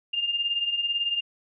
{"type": "beating tone pair", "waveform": "sine", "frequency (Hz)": [2794, 2812], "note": ["F7", "F7"], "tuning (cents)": [0, 11], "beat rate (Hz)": 18, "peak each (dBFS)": [-31, -25], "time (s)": [0.13, 1.21], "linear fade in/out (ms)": 10, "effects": []}